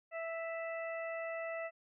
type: harmonic tone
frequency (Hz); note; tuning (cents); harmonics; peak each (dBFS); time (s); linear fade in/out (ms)
659.3; E5; 0; 1 / 2 / 3 / 4; -39 / -48 / -45 / -50; 0.11-1.71; 50
effects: none